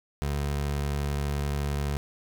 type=tone; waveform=25% pulse; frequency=71.6 Hz; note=D2; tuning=43 cents flat; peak=-23 dBFS; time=0.22-1.97 s; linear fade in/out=0 ms; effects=none